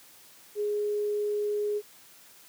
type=tone; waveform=sine; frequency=416.2 Hz; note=G#4; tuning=4 cents sharp; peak=-26 dBFS; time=0.55-1.82 s; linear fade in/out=50 ms; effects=white hiss -54 dBFS RMS until 2.48 s + high-pass 100 Hz 12 dB/octave